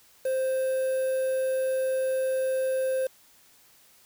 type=tone with quantisation; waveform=triangle; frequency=523.3 Hz; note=C5; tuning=in tune; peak=-22 dBFS; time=0.25-3.07 s; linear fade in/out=5 ms; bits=7; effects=white hiss -58 dBFS RMS until 4.05 s